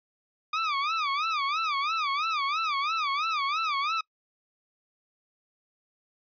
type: tone with vibrato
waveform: sawtooth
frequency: 1208 Hz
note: D6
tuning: 48 cents sharp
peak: -22 dBFS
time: 0.53-4.01 s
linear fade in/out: 5 ms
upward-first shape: sine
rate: 3 Hz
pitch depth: 170 cents each way
effects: noise-tail reverb RT60 0.1 s tail -26 dB re dry + resampled to 11025 Hz